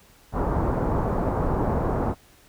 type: low-pass noise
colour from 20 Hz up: pink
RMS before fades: -24 dBFS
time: 0.32-2.15 s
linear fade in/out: 50 ms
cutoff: 1100 Hz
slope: 24 dB/octave
effects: pink hiss -55 dBFS RMS until 2.48 s